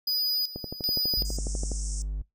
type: tone with tremolo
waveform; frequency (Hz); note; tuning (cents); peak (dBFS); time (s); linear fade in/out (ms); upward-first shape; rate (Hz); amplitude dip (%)
square; 4947; D#8; -11; -25; 0.07-1.37; 5; square; 1.3; 80
type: click train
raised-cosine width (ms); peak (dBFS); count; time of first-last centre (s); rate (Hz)
2; -21; 15; 0.56-1.717; 12.1
type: tone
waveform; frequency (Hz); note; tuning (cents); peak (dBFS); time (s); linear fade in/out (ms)
triangle; 50.2; G1; +42; -26; 1.17-2.22; 5
type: band-pass noise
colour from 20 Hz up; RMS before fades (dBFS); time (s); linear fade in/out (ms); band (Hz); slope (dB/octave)
white; -40; 1.25-2.02; 0; 5300 to 8900; 96
effects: noise-tail reverb RT60 0.2 s tail -24 dB re dry